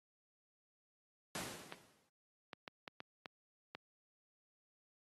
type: noise with exponential decay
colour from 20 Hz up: pink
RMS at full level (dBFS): -40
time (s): 1.35-2.09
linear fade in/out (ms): 1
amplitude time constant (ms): 160
type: clicks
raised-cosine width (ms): 0.3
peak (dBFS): -29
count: 7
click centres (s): 1.724 / 2.532 / 2.678 / 2.878 / 3.004 / 3.258 / 3.75
effects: high-pass 150 Hz 12 dB/octave + AAC 32 kbps